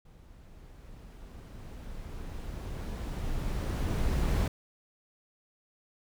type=noise with level ramp; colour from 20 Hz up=brown; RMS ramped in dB=-54 to -26 dBFS; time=0.05-4.48 s; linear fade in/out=5 ms; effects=none